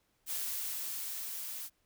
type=noise with level ramp; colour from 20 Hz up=blue; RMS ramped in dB=-36 to -42 dBFS; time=0.26-1.7 s; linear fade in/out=50 ms; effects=pink hiss -75 dBFS RMS until 1.85 s